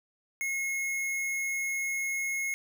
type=tone; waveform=square; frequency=2167 Hz; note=C#7; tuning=40 cents flat; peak=-30 dBFS; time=0.41-2.54 s; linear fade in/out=0 ms; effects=none